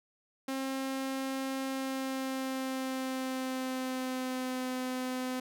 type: tone with pitch glide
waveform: sawtooth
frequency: 267 to 255.2 Hz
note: C4 to C4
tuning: +35 to -43 cents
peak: -29 dBFS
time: 0.48-5.4 s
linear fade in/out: 5 ms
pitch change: -78 cents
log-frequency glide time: 1.65-4.7 s
effects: none